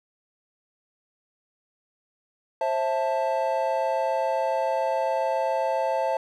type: chord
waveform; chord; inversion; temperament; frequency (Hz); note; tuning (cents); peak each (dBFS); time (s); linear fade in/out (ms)
triangle; A minor; first; equal with one note detuned; 532.1 / 659.3 / 880; C5 / E5 / A5; +29 / 0 / 0; -25; 2.61-6.17; 2
effects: none